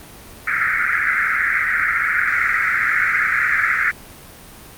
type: band-pass noise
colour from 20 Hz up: white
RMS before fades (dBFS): -18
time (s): 0.47-3.91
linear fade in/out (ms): 5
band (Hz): 1300 to 2200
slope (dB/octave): 96
effects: pink hiss -40 dBFS RMS until 4.77 s + Opus 32 kbps